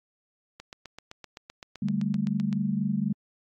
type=click train; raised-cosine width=0.2 ms; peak=-24 dBFS; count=16; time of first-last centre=0.6-2.528 s; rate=7.78 Hz
type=chord; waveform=sine; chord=D suspended fourth; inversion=none; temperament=equal; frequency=146.83 / 196 / 220 Hz; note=D3 / G3 / A3; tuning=0 / 0 / 0 cents; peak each=-32 / -27 / -29 dBFS; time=1.82-3.13 s; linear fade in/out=5 ms
effects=AAC 64 kbps